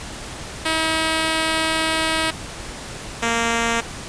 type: tone pair in turn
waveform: 5% pulse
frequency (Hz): 320.1 / 231.5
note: D#4 / A#3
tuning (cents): +49 / -12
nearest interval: tritone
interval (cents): 561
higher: first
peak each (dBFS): -7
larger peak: neither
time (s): 0.65-2.31 / 3.22-3.81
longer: first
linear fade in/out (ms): 10
effects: pink hiss -33 dBFS RMS until 4.08 s + resampled to 22050 Hz